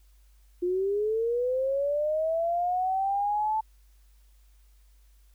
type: linear sweep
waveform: sine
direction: up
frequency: 349.6 to 880 Hz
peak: -24 dBFS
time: 0.62-3.61 s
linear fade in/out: 10 ms
effects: added 50 Hz sine -55 dBFS peak until 5.34 s + white hiss -69 dBFS RMS until 5.34 s